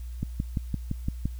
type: click train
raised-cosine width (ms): 5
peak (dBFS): -15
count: 7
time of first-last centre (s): 0.23-1.256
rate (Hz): 5.85
effects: added 60 Hz sine -34 dBFS peak until 1.39 s + white hiss -58 dBFS RMS until 1.39 s

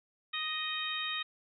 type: harmonic tone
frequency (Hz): 622.3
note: D#5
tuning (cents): 0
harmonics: 2 / 3 / 4 / 5 / 6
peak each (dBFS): -41 / -40 / -40 / -41 / -37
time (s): 0.33-1.23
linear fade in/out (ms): 10
effects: none

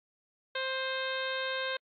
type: harmonic tone with a mistuned harmonic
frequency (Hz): 525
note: C5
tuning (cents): +6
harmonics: 1 / 2 / 3 / 4 / 5 / 6 / 7 / 8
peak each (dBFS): -36 / -40 / -36 / -43 / -43 / -44 / -41 / -46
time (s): 0.55-1.77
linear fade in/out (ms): 5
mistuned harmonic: 5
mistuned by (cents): -21
effects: AAC 64 kbps

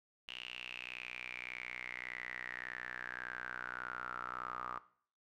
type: tone with band-pass filter sweep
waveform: sawtooth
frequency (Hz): 61.74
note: B1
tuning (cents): 0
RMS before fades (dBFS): -45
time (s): 0.28-4.79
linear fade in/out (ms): 0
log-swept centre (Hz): 2900 to 1200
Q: 9.3
effects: noise-tail reverb RT60 0.5 s tail -17 dB re dry

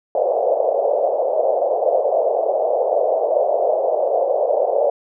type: band-pass noise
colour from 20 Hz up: pink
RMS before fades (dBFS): -18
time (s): 0.15-4.9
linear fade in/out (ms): 2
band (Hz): 500 to 680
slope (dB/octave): 48
effects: none

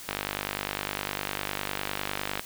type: click train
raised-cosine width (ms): 0.3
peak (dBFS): -12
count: 116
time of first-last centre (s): 0.09-2.395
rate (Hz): 49.9
effects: white hiss -43 dBFS RMS until 2.45 s

